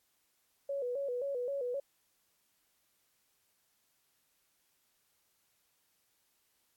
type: tone with vibrato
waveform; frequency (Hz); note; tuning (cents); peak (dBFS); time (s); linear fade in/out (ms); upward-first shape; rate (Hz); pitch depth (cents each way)
sine; 523.3; C5; 0; -33; 0.69-1.8; 5; square; 3.8; 110
effects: white hiss -75 dBFS RMS until 6.76 s + AAC 64 kbps